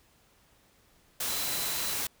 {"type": "tone in noise", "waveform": "sine", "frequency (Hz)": 4018, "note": "B7", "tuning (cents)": 29, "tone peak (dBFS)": -39, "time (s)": [1.28, 1.94], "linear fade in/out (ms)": 5, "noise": "white", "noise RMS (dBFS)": -32, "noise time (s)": [1.2, 2.07], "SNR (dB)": -10, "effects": ["pink hiss -64 dBFS RMS until 2.2 s"]}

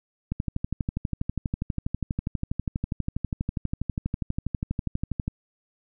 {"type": "click train", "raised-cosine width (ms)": 5, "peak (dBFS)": -14, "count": 62, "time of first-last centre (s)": [0.32, 5.279], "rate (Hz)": 12.3, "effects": []}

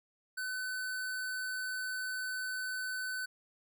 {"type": "tone", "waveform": "square", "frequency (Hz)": 1511, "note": "F#6", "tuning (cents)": 36, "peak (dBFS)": -36, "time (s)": [0.37, 3.26], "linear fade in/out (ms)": 10, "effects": []}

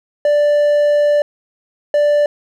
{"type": "tone pair in turn", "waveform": "triangle", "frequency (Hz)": [587.3, 587.3], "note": ["D5", "D5"], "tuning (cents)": [0, 0], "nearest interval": "unison", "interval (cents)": 0, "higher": "neither", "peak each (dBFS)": -8, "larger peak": "neither", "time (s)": [[0.25, 1.22], [1.94, 2.26]], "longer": "first", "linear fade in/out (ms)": 2, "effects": []}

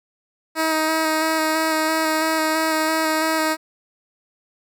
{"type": "tone with vibrato", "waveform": "10% pulse", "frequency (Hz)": 316.7, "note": "D#4", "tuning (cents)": 31, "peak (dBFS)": -10, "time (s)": [0.55, 3.57], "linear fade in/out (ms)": 50, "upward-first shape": "square", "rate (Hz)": 3, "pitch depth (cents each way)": 14, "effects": []}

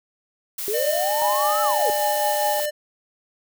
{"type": "noise", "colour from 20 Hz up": "blue", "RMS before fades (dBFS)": -29, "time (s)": [0.58, 2.66], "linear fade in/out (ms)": 5}
{"type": "linear two-way sweep", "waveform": "sine", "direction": "up then down", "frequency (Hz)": [391.4, 1335, 391.4], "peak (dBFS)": -23, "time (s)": [0.68, 1.9], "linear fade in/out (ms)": 0, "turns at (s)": 1.62}
{"type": "tone with pitch glide", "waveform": "square", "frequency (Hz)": [602, 596.1], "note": ["D5", "D5"], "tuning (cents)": [43, 26], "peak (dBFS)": -24, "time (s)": [0.73, 2.71], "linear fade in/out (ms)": 20, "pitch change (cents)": -17, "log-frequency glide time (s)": [1.43, 1.6]}
{"type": "tone with tremolo", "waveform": "sine", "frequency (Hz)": 830.6, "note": "G#5", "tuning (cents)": 0, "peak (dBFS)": -20, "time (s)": [1.22, 2.6], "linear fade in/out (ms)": 0, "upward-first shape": "sine", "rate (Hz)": 5, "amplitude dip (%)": 45}
{"effects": []}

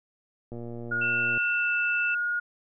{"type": "click train", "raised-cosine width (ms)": 2, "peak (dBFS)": -26, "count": 102, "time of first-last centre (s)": [0.52, 1.376], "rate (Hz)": 118}
{"type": "tone", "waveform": "sine", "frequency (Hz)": 1436, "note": "F6", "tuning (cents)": 48, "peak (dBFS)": -25, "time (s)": [0.91, 2.4], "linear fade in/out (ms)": 10}
{"type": "tone with pitch glide", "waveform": "sine", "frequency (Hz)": [2676, 2654], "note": ["E7", "E7"], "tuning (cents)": [25, 11], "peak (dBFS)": -27, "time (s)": [1.01, 2.15], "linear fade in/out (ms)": 10, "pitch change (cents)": -14, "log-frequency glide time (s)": [1.52, 1.73]}
{"effects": []}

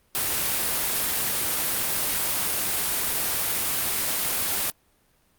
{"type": "noise", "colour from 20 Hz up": "white", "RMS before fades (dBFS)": -25, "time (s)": [0.15, 4.7], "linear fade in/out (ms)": 0, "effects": ["pink hiss -64 dBFS RMS until 5.38 s", "Opus 32 kbps"]}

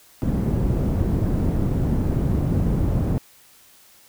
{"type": "low-pass noise", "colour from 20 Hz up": "white", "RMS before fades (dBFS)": -21, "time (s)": [0.22, 3.18], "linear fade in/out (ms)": 0, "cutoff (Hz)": 180, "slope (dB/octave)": 12, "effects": ["white hiss -52 dBFS RMS until 4.08 s"]}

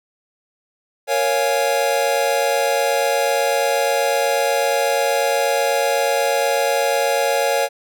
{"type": "chord", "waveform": "square", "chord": "Bb minor seventh", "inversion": "none", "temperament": "equal", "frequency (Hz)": [466.2, 554.4, 698.5, 830.6], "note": ["Bb4", "Db5", "F5", "Ab5"], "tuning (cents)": [0, 0, 0, 0], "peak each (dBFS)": [-24, -20, -24, -24], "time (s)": [1.07, 7.69], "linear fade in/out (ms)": 50, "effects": []}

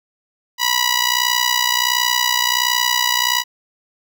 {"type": "tone with amplitude modulation", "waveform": "10% pulse", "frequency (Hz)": 977, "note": "B5", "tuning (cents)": -19, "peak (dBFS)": -3, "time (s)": [0.58, 3.44], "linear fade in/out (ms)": 50, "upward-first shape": "sine", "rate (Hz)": 61.4, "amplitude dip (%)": 80, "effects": []}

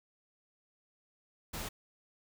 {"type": "noise", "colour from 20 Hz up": "pink", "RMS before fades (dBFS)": -40, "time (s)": [1.53, 1.69], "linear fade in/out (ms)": 10, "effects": []}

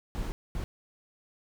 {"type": "noise bursts at uneven times", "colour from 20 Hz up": "brown", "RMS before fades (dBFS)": -33, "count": 2, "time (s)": [[0.15, 0.32], [0.55, 0.64]], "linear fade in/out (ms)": 0, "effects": []}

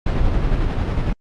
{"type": "noise with tremolo", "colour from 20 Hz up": "brown", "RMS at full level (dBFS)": -17, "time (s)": [0.06, 1.13], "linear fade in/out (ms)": 5, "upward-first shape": "square", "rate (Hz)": 11, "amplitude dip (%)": 25, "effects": ["low-pass 4000 Hz 12 dB/octave", "Opus 48 kbps"]}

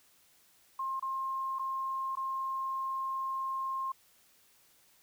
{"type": "tone with dropouts", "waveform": "sine", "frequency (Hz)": 1064, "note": "C6", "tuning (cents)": 29, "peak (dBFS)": -32, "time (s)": [0.79, 3.92], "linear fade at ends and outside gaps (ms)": 5, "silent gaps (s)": [[0.997, 1.024], [1.587, 1.593], [2.154, 2.17]], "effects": ["white hiss -65 dBFS RMS until 5.02 s"]}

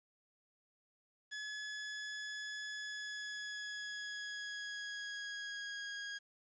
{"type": "tone with pitch glide", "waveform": "sawtooth", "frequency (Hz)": [1702, 1641.2], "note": ["G#6", "G#6"], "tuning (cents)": [42, -21], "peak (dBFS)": -38, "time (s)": [1.31, 6.19], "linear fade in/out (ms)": 20, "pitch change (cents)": -63, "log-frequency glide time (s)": [2.73, 5.9], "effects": ["resampled to 16000 Hz", "11-bit"]}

